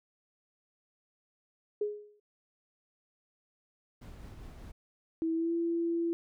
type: tone with exponential decay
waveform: sine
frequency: 417.1 Hz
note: G#4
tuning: 7 cents sharp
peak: -26 dBFS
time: 1.81-2.2 s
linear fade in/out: 5 ms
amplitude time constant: 83 ms
type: noise with tremolo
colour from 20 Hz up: brown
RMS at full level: -46 dBFS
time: 4.01-4.72 s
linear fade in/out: 10 ms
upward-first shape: triangle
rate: 5 Hz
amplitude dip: 30%
type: tone with pitch glide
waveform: sine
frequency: 325.8 to 336.9 Hz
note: E4 to E4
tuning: -20 to +38 cents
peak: -28 dBFS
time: 5.22-6.13 s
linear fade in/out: 0 ms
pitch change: +58 cents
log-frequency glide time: 5.34-5.53 s
effects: none